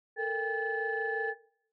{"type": "tone cluster", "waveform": "sine", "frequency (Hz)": [442.3, 468, 798, 1731], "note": ["A4", "A#4", "G5", "A6"], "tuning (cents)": [9, 7, 31, -29], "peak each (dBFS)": [-33, -37, -38, -32], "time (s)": [0.16, 1.35], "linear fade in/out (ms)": 50, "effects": ["noise-tail reverb RT60 0.6 s tail -19 dB re dry", "tanh soft clip ceiling -21 dBFS"]}